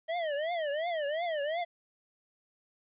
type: tone with vibrato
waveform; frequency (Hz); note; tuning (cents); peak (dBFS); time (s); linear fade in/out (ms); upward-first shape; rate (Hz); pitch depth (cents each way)
square; 631; D#5; +24; -31; 0.08-1.65; 20; triangle; 2.8; 220
effects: resampled to 8000 Hz + 11-bit